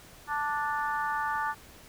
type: harmonic tone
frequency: 293.7 Hz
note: D4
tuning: in tune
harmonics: 3 / 4 / 5 / 6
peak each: -31 / -33 / -35 / -37 dBFS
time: 0.27-1.55 s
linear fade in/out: 50 ms
effects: pink hiss -52 dBFS RMS until 1.88 s